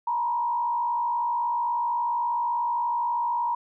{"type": "tone with frequency modulation", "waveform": "sine", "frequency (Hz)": 952, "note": "A#5", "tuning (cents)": 36, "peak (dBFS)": -23, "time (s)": [0.07, 3.55], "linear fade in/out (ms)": 5, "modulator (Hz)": 56.4, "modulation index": 0.68, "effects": []}